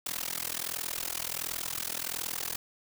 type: noise with amplitude modulation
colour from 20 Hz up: white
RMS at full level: -31 dBFS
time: 0.06-2.56 s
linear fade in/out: 5 ms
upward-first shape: sine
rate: 41.4 Hz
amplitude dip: 100%
effects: none